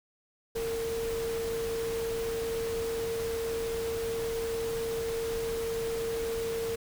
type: tone in noise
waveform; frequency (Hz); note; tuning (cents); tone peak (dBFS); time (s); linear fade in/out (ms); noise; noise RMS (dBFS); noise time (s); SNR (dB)
sine; 457.2; A#4; -34; -30; 0.55-6.76; 10; pink; -40; 0.55-6.76; +7
effects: none